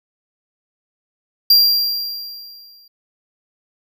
square tone with exponential decay, 4754 Hz, D8, 20 cents sharp, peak -7 dBFS, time 1.5-2.88 s, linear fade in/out 5 ms, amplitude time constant 300 ms, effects none

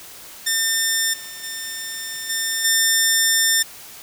10% pulse tone with level steps, 1800 Hz, A6, 39 cents sharp, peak -9 / -25 / -19 / -12 / -6 dBFS, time 0.46-3.63 s, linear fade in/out 10 ms, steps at 1.13 / 1.43 / 2.29 / 2.64 s, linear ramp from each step 10 ms, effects white hiss -40 dBFS RMS until 4.02 s

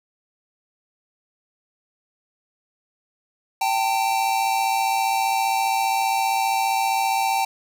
square tone pair together, 782 / 897.1 Hz, G5 / A5, -4 / +33 cents, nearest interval major second, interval 237 cents, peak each -22 / -24 dBFS, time 3.61-7.45 s, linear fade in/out 5 ms, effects none

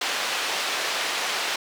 white band-pass noise, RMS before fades -27 dBFS, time 0.01-1.56 s, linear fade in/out 5 ms, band 450 to 3900 Hz, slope 12 dB/octave, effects none

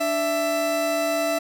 40% pulse tone pair together, 293.7 / 663.5 Hz, D4 / E5, 0 / +11 cents, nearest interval octave + major second, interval 1411 cents, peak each -28 / -21 dBFS, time 0-1.39 s, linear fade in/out 10 ms, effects none

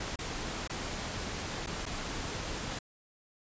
pink noise with dropouts, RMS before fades -37 dBFS, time 0-2.79 s, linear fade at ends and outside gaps 5 ms, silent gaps 0.159-0.188 / 0.676-0.696 / 1.663-1.67 / 1.856-1.862 s, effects resampled to 16000 Hz

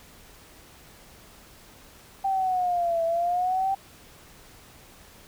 sine linear two-way sweep, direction down then up, 784 to 659.3 to 784 Hz, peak -22 dBFS, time 2.24-3.75 s, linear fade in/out 10 ms, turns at 3.04 s, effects pink hiss -51 dBFS RMS until 5.27 s

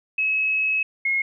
sine tone pair in turn, 2572 / 2159 Hz, E7 / C#7, -43 / -46 cents, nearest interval minor third, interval 303 cents, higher first, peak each -19 dBFS, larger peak neither, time 0.18-0.83 / 1.05-1.22 s, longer first, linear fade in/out 5 ms, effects none

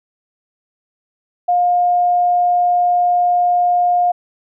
sine tone, 710 Hz, F5, 28 cents sharp, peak -11 dBFS, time 1.48-4.12 s, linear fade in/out 10 ms, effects none

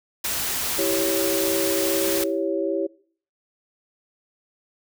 white noise, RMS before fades -26 dBFS, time 0.24-2.24 s, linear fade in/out 5 ms
sine chord, C# diminished, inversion first, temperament equal, 329.6 / 392 / 554.4 Hz, E4 / G4 / C#5, 0 / 0 / 0 cents, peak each -26 dBFS, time 0.78-2.87 s, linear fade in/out 10 ms
effects noise-tail reverb RT60 0.5 s tail -21 dB re dry

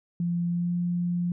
sine tone with pitch glide, 172.7 to 175.11 Hz, F3 to F3, -19 to +5 cents, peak -24 dBFS, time 0.2-1.32 s, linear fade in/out 2 ms, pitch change +24 cents, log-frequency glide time 0.48-0.74 s, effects none

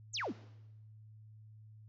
sine exponential sweep, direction down, 7970 to 165.9 Hz, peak -35 dBFS, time 0.13-0.33 s, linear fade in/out 20 ms, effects noise-tail reverb RT60 0.9 s tail -18 dB re dry + added 108 Hz sine -53 dBFS peak until 1.88 s

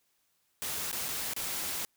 white noise with dropouts, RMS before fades -35 dBFS, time 0.62-1.85 s, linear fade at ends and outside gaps 0 ms, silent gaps 0.915-0.928 / 1.084-1.088 / 1.335-1.364 s, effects white hiss -74 dBFS RMS until 1.96 s

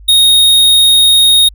square tone, 3729 Hz, A#7, in tune, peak -5 dBFS, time 0.08-1.49 s, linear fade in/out 10 ms, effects added 50 Hz sine -32 dBFS peak until 1.54 s

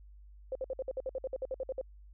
sine tone bursts, 523.3 Hz, C5, in tune, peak -32 dBFS, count 15, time 0.52-1.813 s, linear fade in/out 2 ms, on 33 ms, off 57 ms, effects added 50 Hz sine -51 dBFS peak until 2.13 s

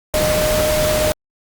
sine tone in noise, 613 Hz, D#5, 26 cents flat, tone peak -16 dBFS, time 0.14-1.12 s, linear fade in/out 0 ms, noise pink, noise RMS -20 dBFS, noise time 0.14-1.12 s, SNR +1 dB, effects Opus 48 kbps

